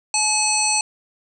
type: harmonic tone with a mistuned harmonic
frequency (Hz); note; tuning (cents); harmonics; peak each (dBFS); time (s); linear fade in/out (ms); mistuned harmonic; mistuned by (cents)
854; G#5; +48; 1 / 3 / 5 / 7 / 9 / 10; -24 / -24 / -24 / -24 / -24 / -24; 0.14-0.81; 2; 5; +30
effects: none